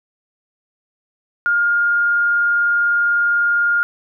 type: tone with vibrato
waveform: sine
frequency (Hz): 1414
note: F6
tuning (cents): +21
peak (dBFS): -13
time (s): 1.46-3.83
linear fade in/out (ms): 0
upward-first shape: sine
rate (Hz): 20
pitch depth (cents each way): 10
effects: none